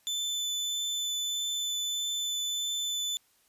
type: tone with vibrato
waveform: 30% pulse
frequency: 3514 Hz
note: A7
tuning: 3 cents flat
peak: -27 dBFS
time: 0.07-3.17 s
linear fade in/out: 0 ms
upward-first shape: triangle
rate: 1.6 Hz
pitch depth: 8 cents each way
effects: white hiss -67 dBFS RMS until 3.48 s + resampled to 32000 Hz